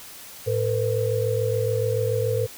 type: tone cluster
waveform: sine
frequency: 109.4 / 455 / 502 Hz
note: A2 / A#4 / B4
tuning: -9 / -42 / +28 cents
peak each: -25 dBFS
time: 0.46-2.47 s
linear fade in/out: 20 ms
effects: white hiss -42 dBFS RMS until 2.57 s